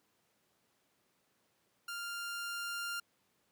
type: tone with level ramp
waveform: sawtooth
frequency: 1396.9 Hz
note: F6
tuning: in tune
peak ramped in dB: -36 to -33 dBFS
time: 1.88-3 s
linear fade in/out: 5 ms
effects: pink hiss -75 dBFS RMS until 3.51 s + high-pass 150 Hz 12 dB/octave